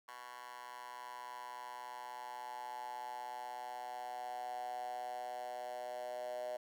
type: tone with high-pass filter sweep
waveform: 10% pulse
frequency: 123.47 Hz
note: B2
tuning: in tune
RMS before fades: -45 dBFS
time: 0.08-6.57 s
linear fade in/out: 5 ms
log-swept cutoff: 1100 to 630 Hz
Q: 8.6
effects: none